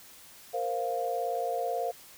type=chord; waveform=sine; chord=Bb suspended second; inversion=none; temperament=just; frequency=466.2 / 524.4 / 699.2 Hz; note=Bb4 / C5 / F5; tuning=0 / +4 / +2 cents; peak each=-34 / -34 / -31 dBFS; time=0.53-1.92 s; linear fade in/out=20 ms; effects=white hiss -52 dBFS RMS until 2.17 s